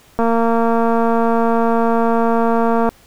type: click train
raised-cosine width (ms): 1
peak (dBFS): -4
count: 622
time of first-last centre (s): 0.19-2.89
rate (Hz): 230
effects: pink hiss -49 dBFS RMS until 3.06 s

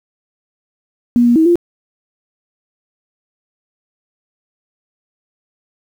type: tone with pitch steps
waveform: sine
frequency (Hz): 240.3 / 239 / 320.6 / 346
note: B3 / A#3 / E4 / F4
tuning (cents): -47 / +43 / -48 / -16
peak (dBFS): -7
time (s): 1.16-1.556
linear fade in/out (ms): 0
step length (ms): 99
effects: 7-bit

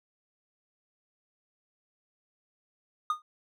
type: tone with exponential decay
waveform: triangle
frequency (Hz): 1227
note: D#6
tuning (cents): -25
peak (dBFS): -20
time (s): 3.1-3.22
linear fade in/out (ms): 2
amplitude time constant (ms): 26
effects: none

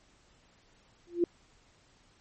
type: tone with exponential growth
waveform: sine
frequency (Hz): 345.8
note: F4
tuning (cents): -17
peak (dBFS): -19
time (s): 1.07-1.24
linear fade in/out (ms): 2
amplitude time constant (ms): 36
effects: pink hiss -64 dBFS RMS until 2.2 s + MP3 32 kbps

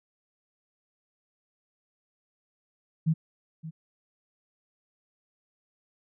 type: tone with echo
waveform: sine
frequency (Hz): 160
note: D#3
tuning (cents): +49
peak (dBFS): -20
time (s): 3.06-3.14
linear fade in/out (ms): 20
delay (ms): 570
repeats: 1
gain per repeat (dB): -15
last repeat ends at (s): 3.71
effects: none

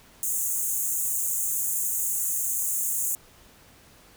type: high-pass noise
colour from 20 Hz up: pink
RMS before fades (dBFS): -27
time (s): 0.23-3.15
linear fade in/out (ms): 0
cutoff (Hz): 6500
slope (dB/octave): 96
effects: pink hiss -54 dBFS RMS until 4.16 s

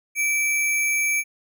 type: tone with sample-and-hold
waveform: sine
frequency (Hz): 2321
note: D7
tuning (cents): -21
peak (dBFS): -19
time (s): 0.15-1.24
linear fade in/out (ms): 50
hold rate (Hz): 8820
effects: none

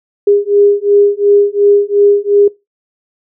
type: beating tone pair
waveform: sine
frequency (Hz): 405.5 / 408.3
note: G#4 / G#4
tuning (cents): -41 / -29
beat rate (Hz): 2.8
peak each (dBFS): -10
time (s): 0.27-2.48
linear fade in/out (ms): 5
effects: noise-tail reverb RT60 0.2 s tail -20 dB re dry

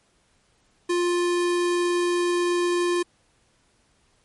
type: tone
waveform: square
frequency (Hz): 350.9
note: F4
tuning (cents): +8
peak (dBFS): -21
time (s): 0.89-3.03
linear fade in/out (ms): 10
effects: pink hiss -64 dBFS RMS until 4.24 s + MP3 48 kbps

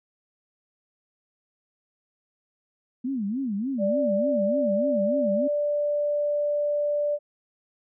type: tone with vibrato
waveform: sine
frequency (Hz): 232.8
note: A#3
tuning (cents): -2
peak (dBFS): -25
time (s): 3.04-5.48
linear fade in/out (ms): 10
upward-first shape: sine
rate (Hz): 3.4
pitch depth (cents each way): 290
type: tone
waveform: sine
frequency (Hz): 587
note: D5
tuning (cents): -1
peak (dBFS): -22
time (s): 3.78-7.19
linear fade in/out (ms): 50
effects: none

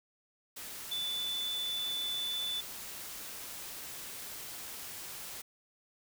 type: tone in noise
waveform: sine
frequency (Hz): 3494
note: A7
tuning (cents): -13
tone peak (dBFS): -33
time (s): 0.91-2.61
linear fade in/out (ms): 10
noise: white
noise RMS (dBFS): -44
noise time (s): 0.56-5.42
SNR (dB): +8
effects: none

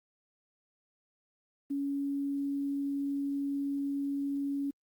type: tone with quantisation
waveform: sine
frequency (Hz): 280.2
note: C#4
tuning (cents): +19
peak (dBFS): -30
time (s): 1.7-4.71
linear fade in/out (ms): 10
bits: 10
effects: Opus 32 kbps

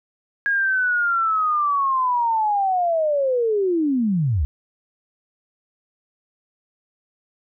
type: linear sweep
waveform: sine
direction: down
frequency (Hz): 1644 to 62.8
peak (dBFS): -17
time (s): 0.46-4.45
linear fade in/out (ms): 0
effects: none

